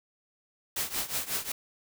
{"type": "noise with tremolo", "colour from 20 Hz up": "white", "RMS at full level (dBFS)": -29, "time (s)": [0.76, 1.52], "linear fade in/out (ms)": 5, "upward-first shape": "triangle", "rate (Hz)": 5.5, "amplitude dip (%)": 90, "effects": []}